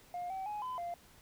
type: tone with pitch steps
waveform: sine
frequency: 709 / 765 / 838 / 1013 / 694 Hz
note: F5 / G5 / G#5 / B5 / F5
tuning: +26 / -42 / +15 / +44 / -11 cents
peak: -35 dBFS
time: 0.14-0.94 s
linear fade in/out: 2 ms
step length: 160 ms
effects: tanh soft clip ceiling -35 dBFS + pink hiss -61 dBFS RMS until 1.21 s